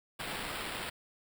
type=noise with sample-and-hold; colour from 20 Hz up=white; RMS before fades=-39 dBFS; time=0.19-0.9 s; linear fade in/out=10 ms; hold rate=6300 Hz; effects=none